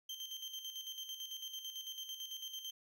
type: tone with tremolo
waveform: 35% pulse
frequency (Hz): 3136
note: G7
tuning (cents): 0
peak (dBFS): -40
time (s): 0.09-2.71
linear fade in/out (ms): 5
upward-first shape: square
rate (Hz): 9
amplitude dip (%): 55
effects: none